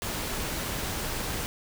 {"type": "noise", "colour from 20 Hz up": "pink", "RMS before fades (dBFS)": -32, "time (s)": [0.02, 1.46], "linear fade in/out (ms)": 0, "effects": []}